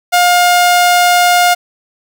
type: tone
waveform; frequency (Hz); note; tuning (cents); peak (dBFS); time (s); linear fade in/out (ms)
sawtooth; 710; F5; +28; -3; 0.12-1.55; 20
effects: 7-bit